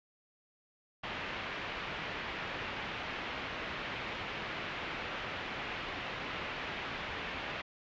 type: low-pass noise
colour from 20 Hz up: white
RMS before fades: -40 dBFS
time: 1.03-7.62 s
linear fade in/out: 10 ms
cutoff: 2900 Hz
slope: 24 dB/octave
effects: resampled to 16000 Hz